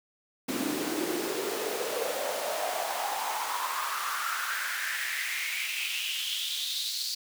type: noise with high-pass filter sweep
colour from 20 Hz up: pink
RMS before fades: -32 dBFS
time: 0.48-7.15 s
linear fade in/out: 10 ms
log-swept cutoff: 260 to 4500 Hz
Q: 5.1
effects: none